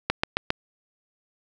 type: click train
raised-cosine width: 0.3 ms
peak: -5 dBFS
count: 4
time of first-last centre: 0.1-0.504 s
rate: 7.42 Hz
effects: none